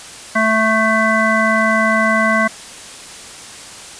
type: harmonic tone with a mistuned harmonic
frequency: 220 Hz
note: A3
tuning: in tune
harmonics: 1 / 3 / 5 / 7 / 9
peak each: -18 / -18 / -18 / -18 / -18 dBFS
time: 0.35-2.48 s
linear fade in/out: 10 ms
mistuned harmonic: 9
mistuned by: +18 cents
effects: white hiss -34 dBFS RMS until 3.99 s + resampled to 22050 Hz